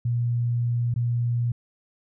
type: tone with dropouts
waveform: sine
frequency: 119.5 Hz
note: A#2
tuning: 43 cents sharp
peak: -21 dBFS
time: 0.05-1.52 s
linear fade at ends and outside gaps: 5 ms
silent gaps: 0.941-0.96 s
effects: none